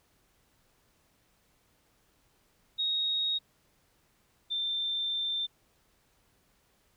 sine tone pair in turn, 3759 / 3573 Hz, A#7 / A7, +14 / +26 cents, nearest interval minor second, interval 88 cents, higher first, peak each -27 / -29 dBFS, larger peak first, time 2.78-3.39 / 4.5-5.47 s, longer second, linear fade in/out 20 ms, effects pink hiss -69 dBFS RMS until 6.96 s

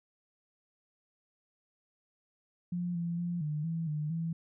sine tone with pitch steps, 176 / 170.3 / 173.7 / 150.6 / 164.7 / 150.9 / 165 Hz, F3 / F3 / F3 / D3 / E3 / D3 / E3, +14 / -43 / -9 / +44 / -1 / +47 / +2 cents, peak -31 dBFS, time 2.72-4.33 s, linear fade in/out 5 ms, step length 230 ms, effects none

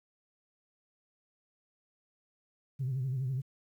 sine tone with vibrato, 130.81 Hz, C3, in tune, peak -29 dBFS, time 2.79-3.42 s, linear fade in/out 20 ms, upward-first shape sine, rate 12 Hz, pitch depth 90 cents each way, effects tanh soft clip ceiling -27 dBFS + 11-bit

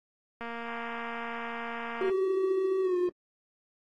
click train, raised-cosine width 0.5 ms, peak -24 dBFS, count 394, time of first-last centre 0.41-2.097 s, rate 233 Hz
triangle tone with pitch glide, 380.5 to 357.1 Hz, F#4 to F4, +48 to +39 cents, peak -24 dBFS, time 2.01-3.09 s, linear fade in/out 2 ms, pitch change -109 cents, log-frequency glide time 2.81-2.97 s
effects AAC 32 kbps

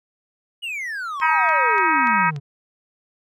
triangle exponential sweep, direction down, 2960 to 135.5 Hz, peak -24 dBFS, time 0.62-2.4 s, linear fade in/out 20 ms
click train, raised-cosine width 0.2 ms, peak -21 dBFS, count 5, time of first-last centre 1.2-2.363 s, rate 3.44 Hz
harmonic tone, 317.1 Hz, D#4, 33 cents sharp, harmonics 3 / 4 / 5 / 6 / 7 / 8, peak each -19 / -21 / -23 / -25 / -26 / -27 dBFS, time 1.21-2.31 s, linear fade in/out 20 ms
effects none

